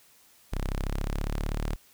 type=linear sweep; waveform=sawtooth; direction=up; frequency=32.37 to 37.82 Hz; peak=-24 dBFS; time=0.52-1.76 s; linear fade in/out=10 ms; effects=white hiss -59 dBFS RMS until 1.93 s